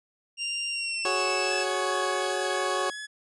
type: tone with pitch glide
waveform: 25% pulse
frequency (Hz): 2783 to 2633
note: F7 to E7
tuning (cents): -7 to -3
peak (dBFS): -25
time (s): 0.37-1.66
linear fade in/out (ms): 50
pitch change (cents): -96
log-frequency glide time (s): 0.69-1.25
type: chord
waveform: 20% pulse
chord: F# suspended second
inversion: none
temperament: equal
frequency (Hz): 370 / 415.3 / 554.4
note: F#4 / G#4 / C#5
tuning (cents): 0 / 0 / 0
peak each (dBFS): -25 / -28 / -25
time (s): 1.05-2.9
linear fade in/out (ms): 2
type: tone with vibrato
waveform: sawtooth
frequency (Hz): 1692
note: G#6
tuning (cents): +32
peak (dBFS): -32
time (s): 1.5-3.07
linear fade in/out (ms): 20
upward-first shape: triangle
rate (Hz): 4.8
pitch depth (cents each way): 18
effects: resampled to 24000 Hz